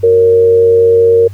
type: tone with frequency modulation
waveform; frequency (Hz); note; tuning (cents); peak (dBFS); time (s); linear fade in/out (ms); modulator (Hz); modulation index
sine; 463.2; A#4; -11; -4; 0.03-1.28; 10; 95.3; 0.31
effects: added 98 Hz sine -24 dBFS peak until 1.33 s + pink hiss -46 dBFS RMS until 1.33 s